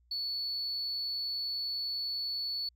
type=tone; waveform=sine; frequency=4435 Hz; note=C#8; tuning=in tune; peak=-31 dBFS; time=0.11-2.69 s; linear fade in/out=5 ms; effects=tanh soft clip ceiling -29 dBFS + added 60 Hz sine -64 dBFS peak until 2.75 s